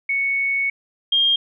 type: tone pair in turn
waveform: sine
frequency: 2217 / 3218 Hz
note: C#7 / G7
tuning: 0 / +45 cents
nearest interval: tritone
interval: 645 cents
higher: second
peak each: -18 / -14 dBFS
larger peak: second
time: 0.09-0.7 / 1.12-1.36 s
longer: first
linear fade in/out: 5 ms
effects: none